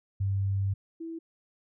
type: tone pair in turn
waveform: sine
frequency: 98 / 328.7 Hz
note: G2 / E4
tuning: 0 / -5 cents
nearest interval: octave + major sixth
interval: 2095 cents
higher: second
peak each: -25 / -35 dBFS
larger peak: first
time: 0.2-0.74 / 1-1.19 s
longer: first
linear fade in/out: 10 ms
effects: none